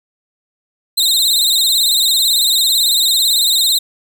sawtooth tone with vibrato, 3896 Hz, B7, 24 cents flat, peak -8 dBFS, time 0.97-3.79 s, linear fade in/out 10 ms, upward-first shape sine, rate 18 Hz, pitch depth 110 cents each way, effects none

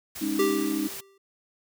white noise, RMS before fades -38 dBFS, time 0.15-1.01 s, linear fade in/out 10 ms
sine chord, Ab suspended fourth, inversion none, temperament equal, 207.7 / 277.2 / 311.1 Hz, Ab3 / Db4 / Eb4, 0 / 0 / 0 cents, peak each -33 / -31 / -27 dBFS, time 0.21-0.88 s, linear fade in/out 10 ms
square tone with exponential decay, 392 Hz, G4, in tune, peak -20 dBFS, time 0.39-1.18 s, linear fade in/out 5 ms, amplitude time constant 170 ms
effects none

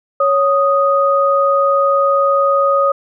sine tone pair together, 555.6 / 1244.5 Hz, C#5 / D#6, +4 / 0 cents, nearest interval octave + major second, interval 1396 cents, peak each -13 dBFS, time 0.2-2.92 s, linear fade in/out 5 ms, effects none

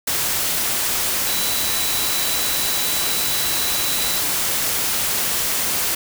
sine tone in noise, 3951 Hz, B7, in tune, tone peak -27 dBFS, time 1.27-4.2 s, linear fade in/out 5 ms, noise white, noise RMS -21 dBFS, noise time 0.07-5.95 s, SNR -9 dB, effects none

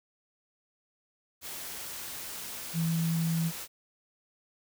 sine tone in noise, 164.81 Hz, E3, in tune, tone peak -26 dBFS, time 2.73-3.52 s, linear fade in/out 50 ms, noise white, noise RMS -40 dBFS, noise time 1.41-3.68 s, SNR +11 dB, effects none

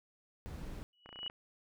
brown noise, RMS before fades -44 dBFS, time 0.46-0.83 s, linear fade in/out 0 ms
sine tone with exponential growth, 2934 Hz, F#7, 15 cents flat, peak -35 dBFS, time 0.93-1.28 s, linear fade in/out 2 ms, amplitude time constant 74 ms
clicks, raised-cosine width 0.5 ms, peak -35 dBFS, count 8, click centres 1.06 / 1.091 / 1.128 / 1.159 / 1.19 / 1.231 / 1.263 / 1.299 s
effects none

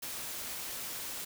white noise, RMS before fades -40 dBFS, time 0.02-1.25 s, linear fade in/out 10 ms, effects none

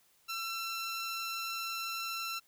15% pulse tone, 1347 Hz, E6, 37 cents sharp, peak -29 dBFS, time 0.28-2.4 s, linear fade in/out 20 ms, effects white hiss -68 dBFS RMS until 2.47 s

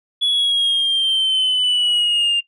sine exponential sweep, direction down, 3400 to 2794 Hz, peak -12 dBFS, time 0.21-2.41 s, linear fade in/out 20 ms, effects noise-tail reverb RT60 0.1 s tail -20 dB re dry + tanh soft clip ceiling -13 dBFS

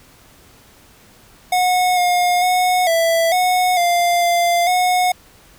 square tone with pitch steps, 729 / 714 / 730 / 663 / 731 / 697 / 693 / 728 Hz, F#5 / F5 / F#5 / E5 / F#5 / F5 / F5 / F#5, -26 / +38 / -24 / +10 / -21 / -4 / -14 / -28 cents, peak -14 dBFS, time 1.52-5.12 s, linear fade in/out 5 ms, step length 450 ms, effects pink hiss -48 dBFS RMS until 5.58 s

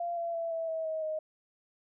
sine tone with pitch steps, 690 / 678.5 / 667.3 / 656.2 / 645.3 / 634.6 / 624 Hz, F5 / E5 / E5 / E5 / E5 / D#5 / D#5, -21 / +50 / +21 / -8 / -37 / +34 / +5 cents, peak -31 dBFS, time 0-1.19 s, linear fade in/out 5 ms, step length 170 ms, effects none

